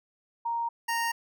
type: tone pair in turn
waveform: sine / 25% pulse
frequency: 932.3 / 927.8 Hz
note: A#5 / A#5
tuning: 0 / -8 cents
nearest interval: unison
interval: 8 cents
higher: first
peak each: -27 / -23 dBFS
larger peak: second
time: 0.45-0.69 / 0.88-1.12 s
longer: neither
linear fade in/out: 10 ms
effects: none